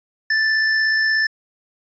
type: tone with amplitude modulation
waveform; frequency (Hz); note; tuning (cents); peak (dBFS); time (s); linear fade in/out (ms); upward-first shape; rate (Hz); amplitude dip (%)
square; 1760; A6; 0; -15; 0.3-1.27; 5; sine; 56.7; 25
effects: resampled to 16000 Hz